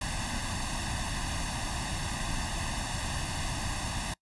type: noise with comb filter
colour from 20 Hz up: pink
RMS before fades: -33 dBFS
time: 0.01-4.14 s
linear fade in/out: 5 ms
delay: 1.1 ms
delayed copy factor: +0.85
effects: noise-tail reverb RT60 0.1 s tail -24 dB re dry + resampled to 24000 Hz